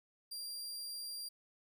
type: tone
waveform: sawtooth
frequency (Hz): 4759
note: D8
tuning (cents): +22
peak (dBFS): -39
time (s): 0.31-1.29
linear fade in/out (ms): 10
effects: none